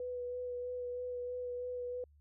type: tone with vibrato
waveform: sine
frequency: 493.9 Hz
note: B4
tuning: in tune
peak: -37 dBFS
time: 0-2.04 s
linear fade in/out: 2 ms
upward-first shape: sine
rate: 3.1 Hz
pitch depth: 14 cents each way
effects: added 73 Hz sine -61 dBFS peak until 2.2 s